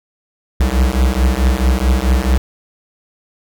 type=beating tone pair; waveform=square; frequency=61.5 / 66.1 Hz; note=B1 / C2; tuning=-7 / +18 cents; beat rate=4.6 Hz; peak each=-15 dBFS; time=0.6-2.38 s; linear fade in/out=5 ms; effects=none